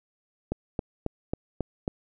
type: click train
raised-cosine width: 2 ms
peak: -14 dBFS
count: 6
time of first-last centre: 0.52-1.879 s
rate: 3.68 Hz
effects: none